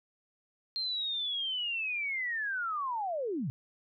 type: linear sweep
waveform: sine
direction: down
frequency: 4200 to 110.8 Hz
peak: -31 dBFS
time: 0.76-3.5 s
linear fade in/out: 0 ms
effects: none